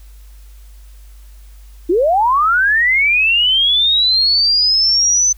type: linear sweep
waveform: sine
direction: up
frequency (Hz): 315 to 6130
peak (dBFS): -10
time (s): 1.89-5.33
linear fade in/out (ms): 10
effects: added 50 Hz sine -36 dBFS peak until 5.37 s + white hiss -52 dBFS RMS until 5.37 s